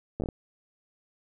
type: slowing click train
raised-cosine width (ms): 2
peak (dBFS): -18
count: 6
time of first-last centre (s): 0.2-0.288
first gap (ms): 9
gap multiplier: 1.34
effects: none

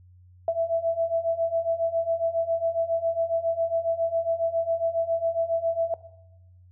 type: beating tone pair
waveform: sine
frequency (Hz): 659.3 / 666.6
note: E5 / E5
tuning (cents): 0 / +19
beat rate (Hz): 7.3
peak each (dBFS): -25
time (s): 0.48-5.94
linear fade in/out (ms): 2
effects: noise-tail reverb RT60 0.9 s tail -17 dB re dry + added 90 Hz sine -50 dBFS peak until 6.71 s

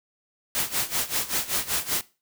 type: noise with tremolo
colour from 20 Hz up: white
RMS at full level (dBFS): -24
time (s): 0.55-2.01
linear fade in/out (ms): 0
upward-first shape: sine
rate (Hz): 5.2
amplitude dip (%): 85
effects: noise-tail reverb RT60 0.3 s tail -19 dB re dry

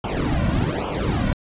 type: noise with flanger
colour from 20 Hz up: brown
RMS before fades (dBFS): -22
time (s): 0.04-1.33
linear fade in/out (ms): 2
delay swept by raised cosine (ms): 0.52 to 2.42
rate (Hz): 1.2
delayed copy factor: -1
effects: resampled to 8000 Hz

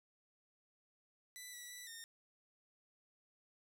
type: tone with pitch steps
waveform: 10% pulse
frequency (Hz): 1988 / 1952 / 1971 / 1831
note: B6 / B6 / B6 / A#6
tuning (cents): +11 / -21 / -4 / -32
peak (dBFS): -40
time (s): 1.36-2.04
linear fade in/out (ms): 0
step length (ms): 170
effects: 11-bit

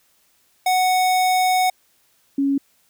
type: tone pair in turn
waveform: square / sine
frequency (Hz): 740 / 277.2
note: F#5 / C#4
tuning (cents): 0 / 0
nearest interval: octave + perfect fourth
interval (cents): 1700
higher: first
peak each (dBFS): -16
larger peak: neither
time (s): 0.66-1.7 / 2.38-2.58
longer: first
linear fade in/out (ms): 5
effects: white hiss -61 dBFS RMS until 2.89 s

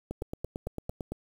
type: two click trains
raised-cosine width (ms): 2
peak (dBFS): -21 / -23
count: 10 / 4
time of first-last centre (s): 0.11-1.12 / 0.22-0.894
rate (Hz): 8.91 / 4.45
effects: 8-bit

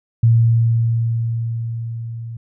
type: tone with level ramp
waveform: sine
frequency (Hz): 115.3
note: A#2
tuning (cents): -19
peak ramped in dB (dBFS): -8 to -27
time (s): 0.23-2.37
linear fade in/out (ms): 5
effects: none

